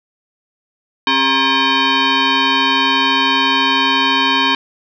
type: tone with frequency modulation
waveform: sine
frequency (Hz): 1075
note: C6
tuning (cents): +47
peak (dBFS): -11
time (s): 1.07-4.55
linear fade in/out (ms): 2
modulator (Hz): 672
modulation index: 4.2
effects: none